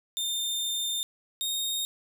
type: tone pair in turn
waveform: sawtooth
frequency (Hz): 3613 / 3704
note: A7 / A#7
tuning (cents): +45 / -12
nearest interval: unison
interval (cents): 43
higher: second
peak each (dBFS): -25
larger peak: neither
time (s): 0.17-1.03 / 1.41-1.85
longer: first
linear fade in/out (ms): 0
effects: none